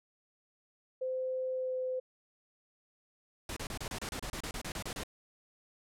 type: tone with pitch glide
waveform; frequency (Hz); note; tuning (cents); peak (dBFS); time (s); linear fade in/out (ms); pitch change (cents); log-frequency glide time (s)
sine; 516 to 512.4; C5 to C5; -24 to -36; -32; 1.01-2; 10; -12; 1.52-1.76
type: noise bursts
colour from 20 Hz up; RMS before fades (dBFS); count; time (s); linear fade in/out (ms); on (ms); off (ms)
pink; -39; 15; 3.49-5.035; 2; 75; 30
effects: low-pass 11000 Hz 12 dB/octave